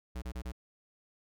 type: tone bursts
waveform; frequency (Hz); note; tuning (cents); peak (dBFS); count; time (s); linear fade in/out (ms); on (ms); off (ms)
square; 61.9; B1; +5; -37; 4; 0.15-0.521; 10; 71; 29
effects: none